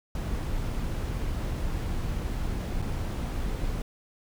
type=noise with dropouts; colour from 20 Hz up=brown; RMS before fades=-30 dBFS; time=0.15-3.82 s; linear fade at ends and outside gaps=2 ms; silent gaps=2.819-2.823 s; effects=none